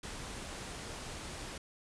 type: low-pass noise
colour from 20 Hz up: pink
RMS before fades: -44 dBFS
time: 0.03-1.58 s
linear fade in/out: 5 ms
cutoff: 10000 Hz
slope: 48 dB/octave
effects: none